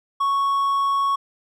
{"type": "tone", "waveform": "triangle", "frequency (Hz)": 1108.7, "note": "C#6", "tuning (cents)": 0, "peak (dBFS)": -16, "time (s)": [0.2, 1.16], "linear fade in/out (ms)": 10, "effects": []}